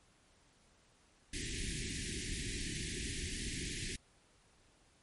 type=band-stop noise; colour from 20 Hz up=pink; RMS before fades=-40 dBFS; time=1.33-3.96 s; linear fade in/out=5 ms; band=400 to 1700 Hz; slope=96 dB/octave; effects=pink hiss -68 dBFS RMS until 5.02 s + MP3 48 kbps